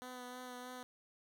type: tone with vibrato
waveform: 10% pulse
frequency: 250 Hz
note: B3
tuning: 21 cents sharp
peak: -38 dBFS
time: 0.02-0.83 s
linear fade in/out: 0 ms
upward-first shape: sine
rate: 3.2 Hz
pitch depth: 18 cents each way
effects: none